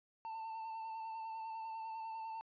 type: tone with vibrato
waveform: triangle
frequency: 893 Hz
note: A5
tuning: 25 cents sharp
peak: -40 dBFS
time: 0.25-2.41 s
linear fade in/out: 0 ms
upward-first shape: square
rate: 10 Hz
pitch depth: 19 cents each way
effects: resampled to 11025 Hz